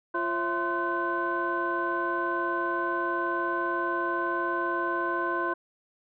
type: tone cluster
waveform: sine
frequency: 345.9 / 540 / 667 / 1039 / 1515 Hz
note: F4 / C#5 / E5 / C6 / F#6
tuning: -17 / -45 / +20 / -12 / +40 cents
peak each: -31 / -38 / -35 / -29 / -31 dBFS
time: 0.14-5.54 s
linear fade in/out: 10 ms
effects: tanh soft clip ceiling -17 dBFS